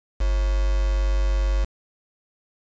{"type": "tone with quantisation", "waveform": "sine", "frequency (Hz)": 49, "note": "G1", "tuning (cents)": 0, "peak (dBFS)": -18, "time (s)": [0.2, 1.65], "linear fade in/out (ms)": 10, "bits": 5, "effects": ["resampled to 16000 Hz"]}